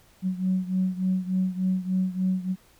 sine beating tone pair, 185 / 188.4 Hz, F#3 / F#3, 0 / +32 cents, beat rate 3.4 Hz, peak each -24 / -27 dBFS, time 0.22-2.56 s, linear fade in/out 50 ms, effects tanh soft clip ceiling -15 dBFS + pink hiss -58 dBFS RMS until 2.79 s

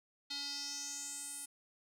square tone with band-pass filter sweep, 284 Hz, C#4, 42 cents sharp, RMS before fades -43 dBFS, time 0.3-1.46 s, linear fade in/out 10 ms, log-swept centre 4200 to 9800 Hz, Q 4.9, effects none

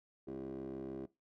15% pulse tone with band-pass filter, 66.6 Hz, C2, 31 cents sharp, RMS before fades -44 dBFS, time 0.27-1.06 s, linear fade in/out 10 ms, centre 380 Hz, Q 9.9, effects noise-tail reverb RT60 0.2 s tail -18 dB re dry

